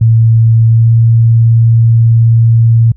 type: tone with pitch glide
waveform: sine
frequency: 113.5 to 114.82 Hz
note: A#2 to A#2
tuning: -46 to -26 cents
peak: -3 dBFS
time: 0.01-2.92 s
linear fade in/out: 5 ms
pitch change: +20 cents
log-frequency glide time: 0.69-0.9 s
effects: added 60 Hz sine -34 dBFS peak until 2.96 s